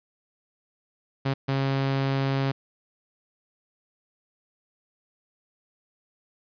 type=tone bursts at uneven times; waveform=sawtooth; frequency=136 Hz; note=C#3; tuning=33 cents flat; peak=-19 dBFS; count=2; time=1.25-1.34 / 1.48-2.52 s; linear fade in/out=10 ms; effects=resampled to 11025 Hz + 10-bit